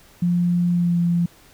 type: tone with pitch glide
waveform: sine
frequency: 175.1 to 172.19 Hz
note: F3 to F3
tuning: +5 to -24 cents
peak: -16 dBFS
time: 0.22-1.26 s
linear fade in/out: 5 ms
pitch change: -29 cents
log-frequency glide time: 0.71-0.99 s
effects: pink hiss -51 dBFS RMS until 1.53 s